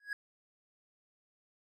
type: tone with exponential growth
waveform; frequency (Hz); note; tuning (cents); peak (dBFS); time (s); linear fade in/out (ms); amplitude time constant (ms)
triangle; 1661.2; G#6; 0; -29; 0-0.13; 2; 27
effects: none